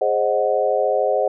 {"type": "chord", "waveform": "sine", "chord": "Ab dominant seventh", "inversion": "none", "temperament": "equal with one note detuned", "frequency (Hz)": [415.3, 529, 622.3, 740], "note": ["Ab4", "C5", "Eb5", "Gb5"], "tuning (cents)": [0, 19, 0, 0], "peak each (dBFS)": [-23, -20, -21, -23], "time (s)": [0.01, 1.28], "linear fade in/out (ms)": 5, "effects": []}